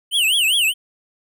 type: tone with vibrato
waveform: square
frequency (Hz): 2932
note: F#7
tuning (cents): -16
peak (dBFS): -15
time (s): 0.11-0.74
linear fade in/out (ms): 50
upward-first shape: triangle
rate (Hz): 5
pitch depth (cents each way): 270
effects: none